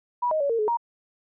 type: tone with pitch steps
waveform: sine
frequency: 973 / 624 / 565 / 458.9 / 425.8 / 941 Hz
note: B5 / D#5 / C#5 / A#4 / G#4 / A#5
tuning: -26 / +5 / +33 / -27 / +43 / +16 cents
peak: -21 dBFS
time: 0.22-0.772 s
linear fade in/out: 10 ms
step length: 92 ms
effects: none